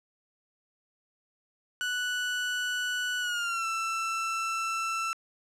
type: tone with pitch glide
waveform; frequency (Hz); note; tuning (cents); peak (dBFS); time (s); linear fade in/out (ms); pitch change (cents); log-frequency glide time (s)
30% pulse; 1480 to 1333.9; F#6 to E6; 0 to +20; -26; 1.81-5.13; 0; -180; 3.2-3.66
effects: low-pass 9000 Hz 12 dB/octave